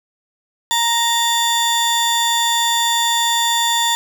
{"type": "tone pair together", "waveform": "30% pulse", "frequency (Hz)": [932.3, 3520], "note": ["A#5", "A7"], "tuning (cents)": [0, 0], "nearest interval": "octave + major seventh", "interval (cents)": 2300, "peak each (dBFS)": -15, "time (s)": [0.71, 3.95], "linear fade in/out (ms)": 0, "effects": []}